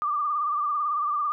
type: tone with vibrato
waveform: sine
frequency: 1187 Hz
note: D6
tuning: 18 cents sharp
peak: -23 dBFS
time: 0.02-1.32 s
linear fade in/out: 0 ms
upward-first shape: sine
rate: 18 Hz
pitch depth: 59 cents each way
effects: none